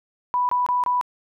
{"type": "tone bursts", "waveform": "sine", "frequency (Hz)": 987.8, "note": "B5", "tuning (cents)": 0, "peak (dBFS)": -18, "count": 4, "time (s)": [0.34, 1.012], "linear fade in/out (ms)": 0, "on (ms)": 150, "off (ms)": 24, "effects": []}